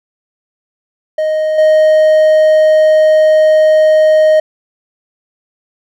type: tone with level steps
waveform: triangle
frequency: 622.3 Hz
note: D#5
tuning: in tune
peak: -9 / -3 dBFS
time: 1.18-4.4 s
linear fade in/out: 5 ms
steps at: 1.58 s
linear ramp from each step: 5 ms
effects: none